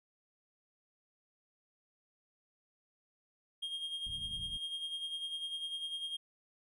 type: tone with tremolo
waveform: triangle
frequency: 3232 Hz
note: G#7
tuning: 48 cents flat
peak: -34 dBFS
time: 3.62-6.17 s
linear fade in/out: 10 ms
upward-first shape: sine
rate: 10 Hz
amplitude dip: 55%
type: low-pass noise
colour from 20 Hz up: pink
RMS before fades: -49 dBFS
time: 4.06-4.58 s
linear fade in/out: 2 ms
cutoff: 190 Hz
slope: 24 dB/octave
effects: none